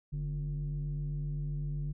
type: tone pair together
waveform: sine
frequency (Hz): 46.24 / 146.5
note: F#1 / D3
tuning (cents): 0 / -4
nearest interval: octave + minor sixth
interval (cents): 1996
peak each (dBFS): -35 / -32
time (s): 0.12-1.93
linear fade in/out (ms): 20
effects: tanh soft clip ceiling -29 dBFS